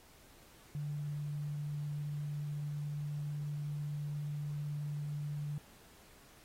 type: tone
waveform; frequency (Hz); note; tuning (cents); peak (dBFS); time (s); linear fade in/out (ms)
sine; 146.9; D3; +1; -36; 0.75-5.58; 0
effects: pink hiss -61 dBFS RMS until 6.44 s + AAC 48 kbps